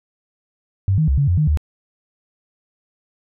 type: tone with pitch steps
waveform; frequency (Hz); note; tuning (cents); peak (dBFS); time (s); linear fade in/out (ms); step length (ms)
sine; 97 / 156.5 / 68 / 141.1 / 88.7 / 152.2 / 75.4; G2 / D#3 / C#2 / C#3 / F2 / D#3 / D2; -18 / +10 / -33 / +31 / +27 / -38 / +46; -13; 0.88-1.573; 0; 99
effects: none